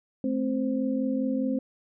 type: tone cluster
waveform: sine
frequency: 217.8 / 262.7 / 522 Hz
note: A3 / C4 / C5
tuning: -17 / +7 / -4 cents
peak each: -30 / -26 / -33 dBFS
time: 0.24-1.59 s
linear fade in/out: 2 ms
effects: none